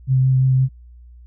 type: tone with vibrato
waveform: sine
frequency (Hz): 130.81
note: C3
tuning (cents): 0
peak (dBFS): -12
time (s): 0.07-0.69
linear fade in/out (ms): 50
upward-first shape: sine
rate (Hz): 5.8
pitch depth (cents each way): 12
effects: added 60 Hz sine -40 dBFS peak until 1.26 s